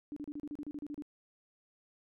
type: tone bursts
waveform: sine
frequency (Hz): 293.7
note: D4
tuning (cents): 0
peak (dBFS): -38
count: 12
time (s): 0.12-1.022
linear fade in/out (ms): 0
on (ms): 44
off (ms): 34
effects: none